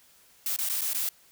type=noise with dropouts; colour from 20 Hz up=blue; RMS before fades=-29 dBFS; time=0.46-1.09 s; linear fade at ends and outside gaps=2 ms; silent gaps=0.563-0.587 / 0.689-0.697 / 0.81-0.816 / 0.933-0.946 s; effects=white hiss -59 dBFS RMS until 1.31 s